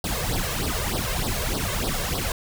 pink noise with flanger, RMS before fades -26 dBFS, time 0.04-2.32 s, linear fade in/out 2 ms, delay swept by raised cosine 0.21 to 1.91 ms, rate 3.3 Hz, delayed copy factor +0.9, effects none

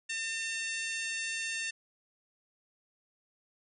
harmonic tone, 902 Hz, A5, 43 cents sharp, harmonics 2 / 3 / 4 / 5 / 6 / 7 / 8 / 9 / 10, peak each -38 / -37 / -44 / -46 / -48 / -45 / -45 / -50 / -47 dBFS, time 0.09-1.71 s, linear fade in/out 10 ms, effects none

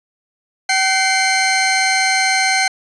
20% pulse tone pair together, 764.3 / 2093 Hz, G5 / C7, -44 / 0 cents, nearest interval octave + perfect fourth, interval 1744 cents, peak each -11 dBFS, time 0.69-2.68 s, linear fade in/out 5 ms, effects resampled to 24000 Hz

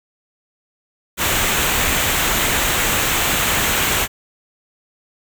pink noise with comb filter, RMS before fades -18 dBFS, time 1.17-4.08 s, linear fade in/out 50 ms, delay 0.2 ms, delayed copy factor -0.5, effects none

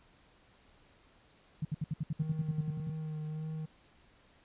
sine tone bursts, 153.5 Hz, D#3, 23 cents flat, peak -30 dBFS, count 14, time 1.62-2.898 s, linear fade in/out 5 ms, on 30 ms, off 66 ms
triangle tone with vibrato, 155.6 Hz, D#3, in tune, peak -34 dBFS, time 2.19-3.66 s, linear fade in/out 10 ms, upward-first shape sine, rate 1.7 Hz, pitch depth 22 cents each way
effects pink hiss -64 dBFS RMS until 4.44 s + resampled to 8000 Hz

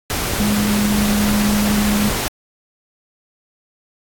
sine tone in noise, 207.7 Hz, G#3, in tune, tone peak -15 dBFS, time 0.4-2.09 s, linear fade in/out 0 ms, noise pink, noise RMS -21 dBFS, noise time 0.1-2.28 s, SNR +3 dB, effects AAC 64 kbps

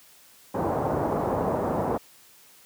white low-pass noise, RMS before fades -26 dBFS, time 0.54-1.98 s, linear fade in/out 10 ms, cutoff 870 Hz, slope 24 dB/octave, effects white hiss -54 dBFS RMS until 2.65 s + high-pass 80 Hz 12 dB/octave

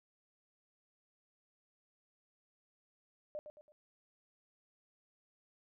sine tone with echo, 601 Hz, D5, 40 cents sharp, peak -39 dBFS, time 3.35-3.39 s, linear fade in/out 0 ms, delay 110 ms, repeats 3, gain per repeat -8 dB, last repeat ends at 3.72 s, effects none

